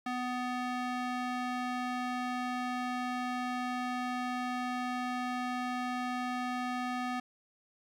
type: tone with band-pass filter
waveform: square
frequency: 249.2 Hz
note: B3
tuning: 16 cents sharp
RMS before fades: -35 dBFS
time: 0.06-7.2 s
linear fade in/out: 5 ms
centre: 1200 Hz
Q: 0.64
effects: 11-bit